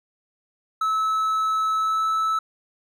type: tone with pitch glide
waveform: triangle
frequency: 1300 to 1308.3 Hz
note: E6 to E6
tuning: -24 to -13 cents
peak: -18 dBFS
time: 0.81-2.39 s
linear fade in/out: 5 ms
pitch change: +11 cents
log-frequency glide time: 1.75-2.04 s
effects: none